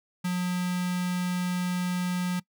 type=tone with notch filter; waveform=square; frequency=180 Hz; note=F#3; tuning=47 cents flat; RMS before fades=-28 dBFS; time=0.24-2.4 s; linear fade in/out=10 ms; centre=500 Hz; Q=1.2; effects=noise-tail reverb RT60 0.1 s tail -22 dB re dry